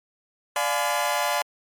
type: chord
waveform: sawtooth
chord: D diminished seventh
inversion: none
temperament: just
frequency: 587.3 / 704.8 / 845.8 / 1014.9 Hz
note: D5 / F5 / Ab5 / Cb6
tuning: 0 / +16 / +31 / +47 cents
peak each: -24 dBFS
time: 0.56-1.42 s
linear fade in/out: 2 ms
effects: MP3 64 kbps